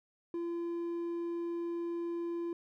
sine tone with hard clipping, 340.9 Hz, F4, 42 cents flat, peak -35 dBFS, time 0.34-2.53 s, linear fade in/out 2 ms, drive 3 dB, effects none

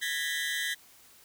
30% pulse tone cluster, 1664 / 1822 / 1969 / 3105 Hz, G#6 / A#6 / B6 / G7, +3 / -40 / -6 / -17 cents, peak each -33 / -33 / -31 / -36 dBFS, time 0.01-0.75 s, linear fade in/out 20 ms, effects white hiss -57 dBFS RMS until 1.24 s

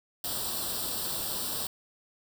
white noise with comb filter, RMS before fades -33 dBFS, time 0.24-1.67 s, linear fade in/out 2 ms, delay 0.23 ms, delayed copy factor +0.8, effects none

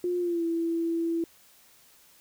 sine tone with pitch glide, 355.1 to 333.2 Hz, F4 to E4, +29 to +19 cents, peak -25 dBFS, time 0.04-1.24 s, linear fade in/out 2 ms, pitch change -110 cents, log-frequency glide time 0.19-0.44 s, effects white hiss -58 dBFS RMS until 2.2 s

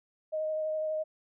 sine tone with vibrato, 623 Hz, D#5, 2 cents sharp, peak -29 dBFS, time 0.32-1.04 s, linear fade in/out 20 ms, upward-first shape sine, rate 12 Hz, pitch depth 12 cents each way, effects none

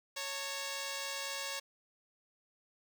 5% pulse tone pair together, 552.8 / 900 Hz, C#5 / A5, -5 / +39 cents, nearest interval minor sixth, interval 844 cents, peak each -27 / -31 dBFS, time 0.16-1.6 s, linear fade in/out 10 ms, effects none

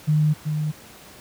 sine tone with echo, 152.3 Hz, D#3, 37 cents flat, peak -15 dBFS, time 0.07-0.34 s, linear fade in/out 20 ms, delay 380 ms, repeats 1, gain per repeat -6 dB, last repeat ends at 0.72 s, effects pink hiss -45 dBFS RMS until 1.2 s + high-pass 80 Hz 12 dB/octave

